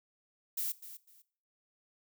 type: noise with echo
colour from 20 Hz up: violet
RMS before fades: -35 dBFS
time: 0.57-0.72 s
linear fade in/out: 5 ms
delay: 250 ms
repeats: 2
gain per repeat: -13 dB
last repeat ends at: 1.22 s
effects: noise-tail reverb RT60 0.5 s tail -19 dB re dry